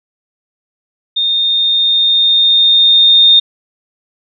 sine tone with level ramp, 3657 Hz, A#7, 34 cents flat, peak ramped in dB -11 to -3 dBFS, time 1.16-3.4 s, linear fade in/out 10 ms, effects none

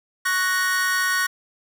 45% pulse chord, F# major, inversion second, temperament equal, 1108.7 / 1480 / 1864.7 Hz, C#6 / F#6 / A#6, 0 / 0 / 0 cents, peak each -27 / -23 / -23 dBFS, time 0.25-1.27 s, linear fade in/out 10 ms, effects none

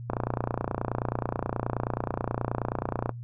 click train, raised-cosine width 1 ms, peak -13 dBFS, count 89, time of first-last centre 0.1-3.093 s, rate 29.4 Hz, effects noise-tail reverb RT60 0.1 s tail -20 dB re dry + added 119 Hz sine -36 dBFS peak until 3.23 s

